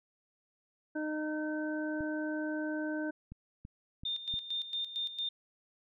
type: harmonic tone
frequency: 306.6 Hz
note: D#4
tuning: 25 cents flat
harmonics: 1 / 2 / 3 / 5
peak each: -34 / -40 / -49 / -41 dBFS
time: 0.95-3.11 s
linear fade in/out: 10 ms
type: clicks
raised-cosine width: 5 ms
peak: -33 dBFS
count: 5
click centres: 2.007 / 3.32 / 3.651 / 4.035 / 4.34 s
type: tone with tremolo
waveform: sine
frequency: 3621 Hz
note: A7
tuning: 49 cents sharp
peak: -32 dBFS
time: 4.05-5.29 s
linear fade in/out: 5 ms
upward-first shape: square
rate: 4.4 Hz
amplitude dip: 70%
effects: none